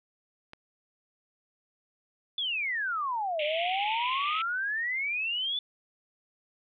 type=click; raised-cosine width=0.3 ms; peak=-28 dBFS; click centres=0.534 s
type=exponential two-way sweep; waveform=sine; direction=down then up; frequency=3520 to 587.3 to 3520 Hz; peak=-28 dBFS; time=2.38-5.59 s; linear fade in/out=2 ms; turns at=3.43 s
type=band-pass noise; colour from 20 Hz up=pink; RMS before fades=-34 dBFS; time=3.39-4.42 s; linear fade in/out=5 ms; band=2100 to 3400 Hz; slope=96 dB/octave
effects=none